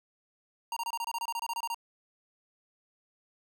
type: tone bursts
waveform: square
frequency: 930 Hz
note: A#5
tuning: 4 cents flat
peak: -32 dBFS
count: 15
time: 0.72-1.745 s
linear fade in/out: 2 ms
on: 45 ms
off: 25 ms
effects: none